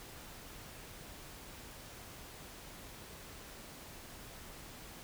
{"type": "silence", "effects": ["pink hiss -51 dBFS RMS until 5.03 s"]}